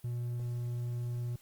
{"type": "tone", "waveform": "triangle", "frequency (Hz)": 120.7, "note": "B2", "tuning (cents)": -39, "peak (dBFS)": -31, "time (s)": [0.04, 1.36], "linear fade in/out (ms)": 5, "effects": ["white hiss -63 dBFS RMS until 1.41 s", "Opus 32 kbps"]}